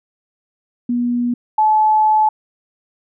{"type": "tone pair in turn", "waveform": "sine", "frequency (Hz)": [241.9, 862], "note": ["B3", "A5"], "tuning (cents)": [-36, -36], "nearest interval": "octave + minor seventh", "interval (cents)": 2200, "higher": "second", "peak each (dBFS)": [-15, -10], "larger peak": "second", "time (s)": [[0.89, 1.34], [1.58, 2.29]], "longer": "second", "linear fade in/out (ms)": 5, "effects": []}